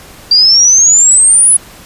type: exponential sweep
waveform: sine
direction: up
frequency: 4698 to 10360 Hz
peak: -3 dBFS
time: 0.31-1.57 s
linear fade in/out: 5 ms
effects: pink hiss -35 dBFS RMS until 1.85 s + resampled to 32000 Hz